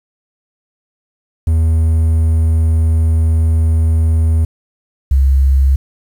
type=tone pair in turn; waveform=triangle / sine; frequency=80.7 / 67.49 Hz; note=E2 / C#2; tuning=-36 / -46 cents; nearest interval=minor third; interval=310 cents; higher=first; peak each=-7 dBFS; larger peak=neither; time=1.47-4.45 / 5.11-5.76 s; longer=first; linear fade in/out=5 ms; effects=7-bit